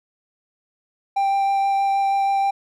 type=tone with vibrato; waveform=triangle; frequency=788 Hz; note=G5; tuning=9 cents sharp; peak=-15 dBFS; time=1.16-2.51 s; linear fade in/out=10 ms; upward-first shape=sine; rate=6.3 Hz; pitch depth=8 cents each way; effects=none